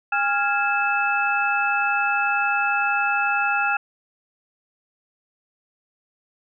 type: tone cluster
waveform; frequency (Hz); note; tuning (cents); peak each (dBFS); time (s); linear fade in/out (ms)
sine; 813 / 1391 / 1660 / 2618; G#5 / F6 / G#6 / E7; -37 / -7 / -1 / -13; -24 / -22 / -29 / -25; 0.12-3.77; 5
effects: none